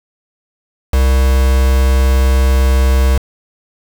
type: tone with quantisation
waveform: triangle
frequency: 65.6 Hz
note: C2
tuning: 5 cents sharp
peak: -6 dBFS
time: 0.93-3.18 s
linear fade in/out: 5 ms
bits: 3
effects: none